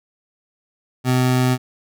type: tone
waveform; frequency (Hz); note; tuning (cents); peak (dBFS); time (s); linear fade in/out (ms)
25% pulse; 127.2; C3; -48; -11; 1.04-1.58; 50
effects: none